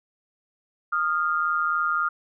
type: tone pair together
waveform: sine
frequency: 1233.3 / 1396.9 Hz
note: D#6 / F6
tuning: -16 / 0 cents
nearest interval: major second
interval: 216 cents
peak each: -24 dBFS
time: 0.92-2.09 s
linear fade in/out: 10 ms
effects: none